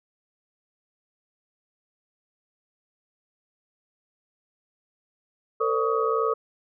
sine tone cluster, 451 / 514 / 574 / 1128 / 1257 Hz, A4 / C5 / D5 / C#6 / D#6, +43 / -31 / -40 / +30 / +17 cents, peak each -24 / -31 / -33 / -29 / -27 dBFS, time 5.6-6.34 s, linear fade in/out 10 ms, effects none

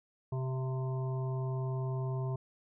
harmonic tone with a mistuned harmonic, 130 Hz, C3, 11 cents flat, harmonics 1 / 3 / 5 / 7 / 8, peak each -32 / -42 / -46 / -49 / -50 dBFS, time 0.32-2.36 s, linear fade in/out 5 ms, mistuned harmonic 5, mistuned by +31 cents, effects none

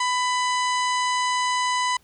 harmonic tone with a mistuned harmonic, 997 Hz, B5, 16 cents sharp, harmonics 1 / 2 / 3 / 4 / 5 / 6 / 7 / 8 / 9, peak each -22 / -28 / -32 / -34 / -36 / -38 / -39 / -40 / -41 dBFS, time 0-1.97 s, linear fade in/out 5 ms, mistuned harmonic 6, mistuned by +93 cents, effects pink hiss -60 dBFS RMS until 2.03 s

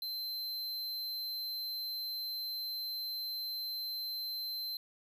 square tone, 4100 Hz, C8, 36 cents flat, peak -37 dBFS, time 0.02-4.77 s, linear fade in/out 2 ms, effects none

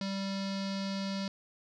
square tone with low-pass filter, 195.3 Hz, G3, 6 cents flat, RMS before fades -35 dBFS, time 0.01-1.28 s, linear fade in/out 2 ms, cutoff 4700 Hz, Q 4.3, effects none

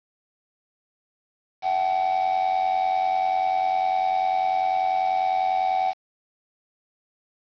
triangle tone with amplitude modulation, 756 Hz, F#5, 37 cents sharp, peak -15 dBFS, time 1.62-5.94 s, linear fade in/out 50 ms, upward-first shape sine, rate 90.1 Hz, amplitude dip 70%, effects resampled to 11025 Hz + 7-bit

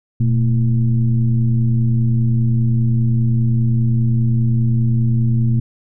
sine tone with frequency modulation, 120 Hz, B2, 49 cents flat, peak -12 dBFS, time 0.2-5.6 s, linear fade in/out 5 ms, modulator 105 Hz, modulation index 0.73, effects none

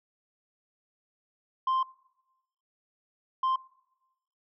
sine tone bursts at uneven times, 1046.5 Hz, C6, in tune, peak -21 dBFS, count 2, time 1.67-1.83 / 3.43-3.56 s, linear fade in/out 5 ms, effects noise-tail reverb RT60 1.0 s tail -24 dB re dry + tanh soft clip ceiling -23 dBFS

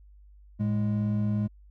triangle tone pair together, 110 / 207.7 Hz, A2 / G#3, 0 / 0 cents, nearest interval major seventh, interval 1100 cents, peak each -25 dBFS, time 0.59-1.48 s, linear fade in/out 20 ms, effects added 50 Hz sine -50 dBFS peak until 1.7 s

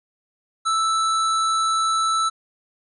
square tone, 1318.5 Hz, E6, in tune, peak -19 dBFS, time 0.65-2.3 s, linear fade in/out 20 ms, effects resampled to 24000 Hz

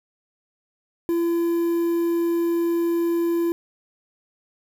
triangle tone with quantisation, 338.9 Hz, E4, 48 cents sharp, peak -17 dBFS, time 1.09-3.52 s, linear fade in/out 0 ms, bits 7, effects none

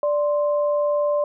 sine tone pair together, 587.3 / 1046.4 Hz, D5 / C6, 0 / 0 cents, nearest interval minor seventh, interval 1000 cents, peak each -18 / -29 dBFS, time 0.03-1.24 s, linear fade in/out 2 ms, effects none

